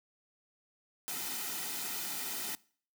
white noise with comb filter, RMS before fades -38 dBFS, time 1.08-2.55 s, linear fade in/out 0 ms, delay 1.8 ms, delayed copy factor -0.6, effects noise-tail reverb RT60 0.5 s tail -23 dB re dry + high-pass 150 Hz 12 dB/octave

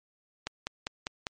click train, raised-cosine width 0.2 ms, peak -15 dBFS, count 5, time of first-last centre 0.47-1.268 s, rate 5.01 Hz, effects MP3 48 kbps

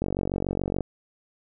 click train, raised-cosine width 2 ms, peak -13 dBFS, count 38, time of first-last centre 0.02-0.807 s, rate 47 Hz, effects none

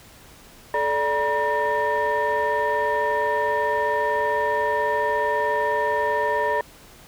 sine tone cluster, 434.6 / 585 / 957 / 1807 Hz, A4 / D5 / A#5 / A6, -21 / -7 / +45 / +46 cents, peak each -25 / -24 / -22 / -26 dBFS, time 0.74-6.61 s, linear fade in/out 2 ms, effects tanh soft clip ceiling -14 dBFS + pink hiss -48 dBFS RMS until 7.07 s

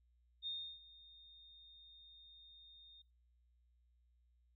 sine tone with ADSR envelope, 3668 Hz, A#7, 29 cents flat, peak -39 dBFS, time 0.42-3.02 s, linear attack 48 ms, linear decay 320 ms, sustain -19 dB, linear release 5 ms, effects noise-tail reverb RT60 0.2 s tail -18 dB re dry + added 60 Hz sine -70 dBFS peak until 4.55 s

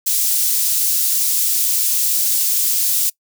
white high-pass noise, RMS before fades -17 dBFS, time 0.06-3.1 s, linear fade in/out 10 ms, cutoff 5600 Hz, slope 12 dB/octave, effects noise-tail reverb RT60 0.1 s tail -23 dB re dry

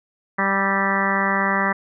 harmonic tone with a mistuned harmonic, 196 Hz, G3, in tune, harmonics 1 / 2 / 3 / 4 / 5 / 6 / 7 / 8 / 9 / 10, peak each -25 / -31 / -29 / -29 / -26 / -25 / -30 / -28 / -26 / -25 dBFS, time 0.38-1.73 s, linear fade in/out 10 ms, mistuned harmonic 7, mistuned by -38 cents, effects none

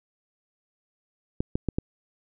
clicks, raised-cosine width 3 ms, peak -12 dBFS, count 4, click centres 1.405 / 1.555 / 1.687 / 1.785 s, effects none

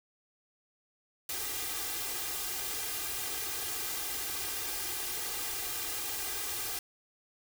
white noise with comb filter, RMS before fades -36 dBFS, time 1.29-6.79 s, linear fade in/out 2 ms, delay 2.5 ms, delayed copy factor +0.95, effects none

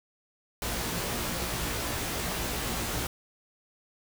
pink noise with comb filter, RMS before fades -32 dBFS, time 0.62-3.07 s, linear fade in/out 2 ms, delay 17 ms, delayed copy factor +0.9, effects none

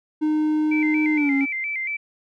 triangle tone with pitch glide, 307 to 275.1 Hz, D#4 to C#4, -23 to -13 cents, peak -16 dBFS, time 0.21-1.46 s, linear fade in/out 20 ms, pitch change -190 cents, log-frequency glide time 1.14-1.33 s
sine tone with vibrato, 2200 Hz, C#7, 14 cents flat, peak -24 dBFS, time 0.71-1.97 s, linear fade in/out 10 ms, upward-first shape square, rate 4.3 Hz, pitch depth 91 cents each way
effects none

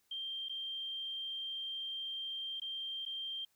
sine tone with dropouts, 3168 Hz, G7, 18 cents sharp, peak -38 dBFS, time 0.11-3.45 s, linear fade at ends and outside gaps 5 ms, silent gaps 0.486-0.494 / 2.6-2.617 / 3.053-3.061 s, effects white hiss -75 dBFS RMS until 3.55 s

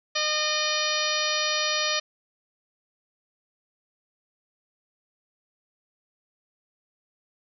harmonic tone with a mistuned harmonic, 610 Hz, D#5, 34 cents flat, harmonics 1 / 2 / 3 / 4 / 5 / 6 / 7 / 8 / 9, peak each -32 / -32 / -32 / -32 / -32 / -32 / -32 / -32 / -32 dBFS, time 0.15-2 s, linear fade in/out 10 ms, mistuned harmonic 9, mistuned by +70 cents, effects none

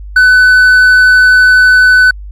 sine tone with hard clipping, 1502 Hz, F#6, 26 cents sharp, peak -3 dBFS, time 0.16-2.11 s, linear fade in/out 5 ms, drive 3 dB, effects added 50 Hz sine -23 dBFS peak until 2.31 s + MP3 96 kbps

